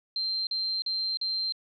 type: tone bursts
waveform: sine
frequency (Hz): 4146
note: C8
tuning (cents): -17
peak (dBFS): -27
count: 4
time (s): 0.16-1.523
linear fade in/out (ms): 2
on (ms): 310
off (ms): 41
effects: none